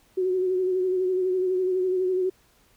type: tone with vibrato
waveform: sine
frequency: 370 Hz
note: F#4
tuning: in tune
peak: -21 dBFS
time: 0.17-2.3 s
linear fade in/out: 10 ms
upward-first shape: sine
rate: 12 Hz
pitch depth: 35 cents each way
effects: pink hiss -61 dBFS RMS until 2.76 s